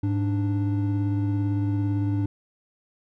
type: tone pair together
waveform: triangle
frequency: 103.73 / 293.4 Hz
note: G#2 / D4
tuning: -2 / -2 cents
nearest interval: octave + tritone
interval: 1800 cents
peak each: -21 / -25 dBFS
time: 0.03-2.26 s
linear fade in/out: 5 ms
effects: none